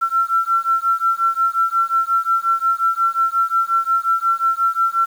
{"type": "beating tone pair", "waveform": "sine", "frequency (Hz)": [1348, 1353.6], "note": ["E6", "E6"], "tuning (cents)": [38, 45], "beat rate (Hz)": 5.6, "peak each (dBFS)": -18, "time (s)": [0.01, 5.06], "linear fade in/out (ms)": 20, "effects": ["7-bit"]}